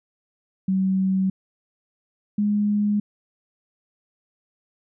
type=tone pair in turn; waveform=sine; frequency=190 / 207.2 Hz; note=F#3 / G#3; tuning=+46 / -4 cents; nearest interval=major second; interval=150 cents; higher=second; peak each=-18 dBFS; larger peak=neither; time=0.68-1.3 / 2.38-3 s; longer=neither; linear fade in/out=5 ms; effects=none